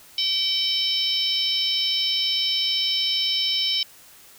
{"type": "harmonic tone with a mistuned harmonic", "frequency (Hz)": 767, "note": "G5", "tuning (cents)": -38, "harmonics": [3, 4, 5, 6, 7], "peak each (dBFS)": [-34, -24, -27, -33, -25], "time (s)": [0.18, 3.83], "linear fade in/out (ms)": 2, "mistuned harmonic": 7, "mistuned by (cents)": -18, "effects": ["white hiss -49 dBFS RMS until 4.38 s"]}